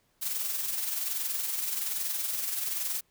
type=noise with amplitude modulation; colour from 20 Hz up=blue; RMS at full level=-30 dBFS; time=0.21-3.01 s; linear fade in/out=20 ms; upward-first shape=sine; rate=21.2 Hz; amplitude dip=45%; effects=pink hiss -70 dBFS RMS until 3.1 s